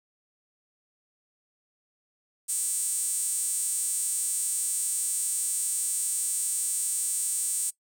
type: tone with high-pass filter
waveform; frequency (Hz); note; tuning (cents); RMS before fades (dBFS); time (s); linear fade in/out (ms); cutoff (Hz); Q
sawtooth; 332.5; E4; +15; -29; 2.48-7.71; 20; 8500; 6.7
effects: noise-tail reverb RT60 0.1 s tail -20 dB re dry